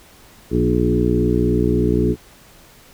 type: harmonic tone with a mistuned harmonic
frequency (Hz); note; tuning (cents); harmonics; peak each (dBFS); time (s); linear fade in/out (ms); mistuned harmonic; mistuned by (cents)
60.4; B1; -38; 1 / 2 / 3 / 4 / 5 / 6 / 7; -22 / -22 / -22 / -22 / -22 / -22 / -22; 0.5-2.16; 50; 5; +20
effects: pink hiss -47 dBFS RMS until 2.93 s